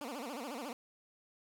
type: tone with vibrato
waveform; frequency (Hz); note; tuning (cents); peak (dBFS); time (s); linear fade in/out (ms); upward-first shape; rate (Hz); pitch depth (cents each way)
15% pulse; 261.6; C4; 0; -34; 0.01-0.73; 2; sine; 14; 240
effects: none